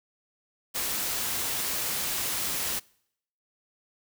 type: noise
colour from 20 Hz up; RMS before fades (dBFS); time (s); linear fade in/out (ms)
white; -30; 0.74-2.8; 20
effects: noise-tail reverb RT60 0.7 s tail -25 dB re dry